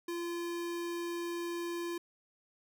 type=tone; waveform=square; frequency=343.5 Hz; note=F4; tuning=29 cents flat; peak=-36 dBFS; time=0.08-1.98 s; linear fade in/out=5 ms; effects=none